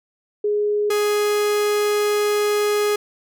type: tone pair in turn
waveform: sine / 45% pulse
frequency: 416.2 / 416.2 Hz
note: G#4 / G#4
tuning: +4 / +4 cents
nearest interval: unison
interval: 0 cents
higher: neither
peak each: -17 dBFS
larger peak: neither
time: 0.44-0.9 / 0.9-2.96 s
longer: second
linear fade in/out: 5 ms
effects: none